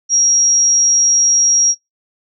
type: tone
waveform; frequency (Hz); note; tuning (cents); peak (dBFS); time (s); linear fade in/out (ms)
sine; 5650; F8; +19; -9; 0.09-1.75; 50
effects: noise-tail reverb RT60 0.2 s tail -23 dB re dry